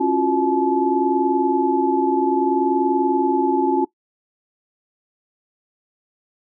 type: tone cluster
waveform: sine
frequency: 274.1 / 343.6 / 364.2 / 861 Hz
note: C#4 / F4 / F#4 / A5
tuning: -19 / -28 / -27 / -38 cents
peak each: -21 dBFS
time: 0-3.85 s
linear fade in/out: 10 ms
effects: noise-tail reverb RT60 0.1 s tail -20 dB re dry